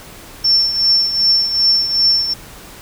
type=tone with tremolo; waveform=sine; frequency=5410 Hz; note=E8; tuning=44 cents sharp; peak=-8 dBFS; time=0.44-2.34 s; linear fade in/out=10 ms; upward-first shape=triangle; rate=2.6 Hz; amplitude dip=70%; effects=pink hiss -37 dBFS RMS until 2.81 s